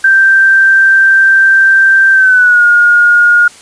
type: tone with pitch glide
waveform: sine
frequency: 1568 to 1429.6 Hz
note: G6 to F6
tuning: 0 to +40 cents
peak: -3 dBFS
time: 0.04-3.48 s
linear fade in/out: 5 ms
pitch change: -160 cents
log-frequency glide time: 2.12-2.64 s
effects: white hiss -36 dBFS RMS until 3.61 s + resampled to 22050 Hz